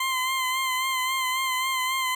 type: tone with vibrato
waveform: 20% pulse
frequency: 1039 Hz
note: C6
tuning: 12 cents flat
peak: -19 dBFS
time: 0-2.15 s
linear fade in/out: 5 ms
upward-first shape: sine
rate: 3.7 Hz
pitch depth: 35 cents each way
effects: none